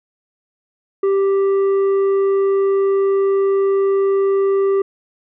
sine tone with tanh clipping, 392 Hz, G4, in tune, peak -14 dBFS, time 1.03-4.82 s, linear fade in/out 5 ms, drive 6 dB, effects none

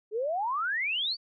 sine exponential sweep, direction up, 407.4 to 4699 Hz, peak -27 dBFS, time 0.11-1.17 s, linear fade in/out 50 ms, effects none

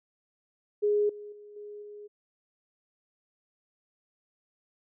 sine tone with level steps, 415.3 Hz, G#4, in tune, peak -22 / -40 / -46 / -40 / -42 dBFS, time 0.82-2.08 s, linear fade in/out 20 ms, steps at 1.09 / 1.32 / 1.56 / 1.82 s, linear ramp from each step 5 ms, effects none

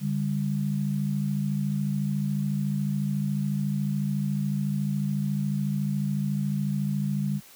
sine tone pair together, 145.73 / 199.7 Hz, D3 / G3, -13 / +32 cents, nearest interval perfect fourth, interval 545 cents, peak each -27 dBFS, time 0-7.41 s, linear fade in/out 50 ms, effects white hiss -51 dBFS RMS until 7.55 s

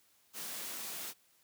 white high-pass noise, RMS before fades -42 dBFS, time 0.33-1.14 s, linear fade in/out 50 ms, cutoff 150 Hz, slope 24 dB/octave, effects white hiss -69 dBFS RMS until 1.43 s + high-pass 60 Hz 12 dB/octave

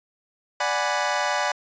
25% pulse chord, G# half-diminished seventh, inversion second, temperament equal, 587.3 / 740 / 830.6 / 987.8 Hz, D5 / F#5 / G#5 / B5, 0 / 0 / 0 / 0 cents, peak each -24 dBFS, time 0.6-1.52 s, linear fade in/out 5 ms, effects resampled to 16000 Hz

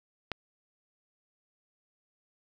click, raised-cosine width 0.3 ms, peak -16 dBFS, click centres 0.317 s, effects none

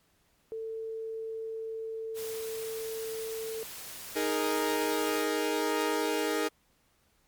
sine tone, 446.2 Hz, A4, 24 cents sharp, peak -34 dBFS, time 0.52-3.63 s, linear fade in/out 0 ms
white noise, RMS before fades -43 dBFS, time 2.14-5.26 s, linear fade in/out 50 ms
sawtooth chord, D# suspended fourth, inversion none, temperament equal, 311.1 / 415.3 / 466.2 Hz, D#4 / G#4 / A#4, 0 / 0 / 0 cents, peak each -28 dBFS, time 4.15-6.49 s, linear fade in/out 20 ms
effects pink hiss -69 dBFS RMS until 7.27 s + MP3 96 kbps

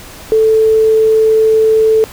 sine tone, 440 Hz, A4, in tune, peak -6 dBFS, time 0.32-2.04 s, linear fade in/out 0 ms, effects pink hiss -33 dBFS RMS until 2.12 s

